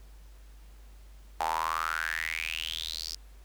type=tone with high-pass filter sweep; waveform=sawtooth; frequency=80.5 Hz; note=E2; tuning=41 cents flat; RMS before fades=-33 dBFS; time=1.4-3.15 s; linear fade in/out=0 ms; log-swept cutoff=800 to 5100 Hz; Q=7.6; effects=added 50 Hz sine -48 dBFS peak until 3.44 s + pink hiss -62 dBFS RMS until 3.44 s